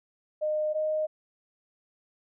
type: tone pair in turn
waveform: sine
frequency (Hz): 612 / 619.1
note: D#5 / D#5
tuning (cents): -29 / -9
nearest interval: unison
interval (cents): 20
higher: second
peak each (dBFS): -25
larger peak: neither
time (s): 0.41-0.74 / 0.74-1.07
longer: neither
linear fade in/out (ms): 20
effects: none